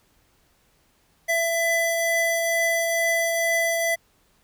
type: tone pair together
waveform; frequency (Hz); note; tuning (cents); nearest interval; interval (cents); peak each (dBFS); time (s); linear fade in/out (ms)
square; 667.4 / 2000; E5 / B6; +21 / +21; octave + perfect fifth; 1900; -24; 1.28-3.96; 20
effects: pink hiss -63 dBFS RMS until 4.43 s